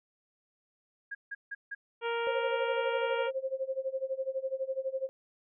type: tone bursts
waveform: sine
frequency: 1634 Hz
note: G#6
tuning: 29 cents flat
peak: -35 dBFS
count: 4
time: 1.11-1.75 s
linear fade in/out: 10 ms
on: 40 ms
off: 160 ms
type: harmonic tone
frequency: 466.7 Hz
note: A#4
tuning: 2 cents sharp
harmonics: 1 / 2 / 3 / 4 / 5 / 6 / 7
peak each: -32 / -36 / -38 / -46 / -42 / -44 / -48 dBFS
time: 2.01-3.31 s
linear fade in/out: 50 ms
type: tone with tremolo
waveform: sine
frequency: 530 Hz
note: C5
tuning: 22 cents sharp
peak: -28 dBFS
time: 2.27-5.09 s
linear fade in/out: 0 ms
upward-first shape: sine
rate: 12 Hz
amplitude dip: 90%
effects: none